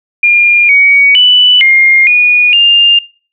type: tone with pitch steps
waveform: sine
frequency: 2410 / 2251 / 2978 / 2124 / 2454 / 2805 Hz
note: D7 / C#7 / F#7 / C7 / D#7 / F7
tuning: +44 / +26 / +11 / +25 / -25 / +7 cents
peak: -3 dBFS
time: 0.23-2.99 s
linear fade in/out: 5 ms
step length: 460 ms
effects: noise-tail reverb RT60 0.4 s tail -21 dB re dry